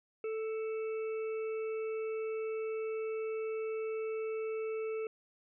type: harmonic tone with a mistuned harmonic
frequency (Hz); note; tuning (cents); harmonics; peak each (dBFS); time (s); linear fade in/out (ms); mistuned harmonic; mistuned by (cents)
440; A4; 0; 1 / 3 / 5 / 6; -34 / -50 / -54 / -52; 0.24-5.07; 2; 5; +25
effects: none